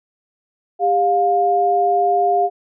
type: tone pair together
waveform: sine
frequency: 400.2 / 707 Hz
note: G4 / F5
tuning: +36 / +21 cents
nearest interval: minor seventh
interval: 985 cents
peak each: -19 / -14 dBFS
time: 0.79-2.5 s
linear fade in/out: 50 ms
effects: none